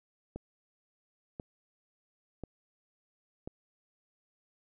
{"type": "click train", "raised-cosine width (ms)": 2, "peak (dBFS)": -26, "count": 4, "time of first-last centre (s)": [0.36, 3.475], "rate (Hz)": 0.963, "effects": []}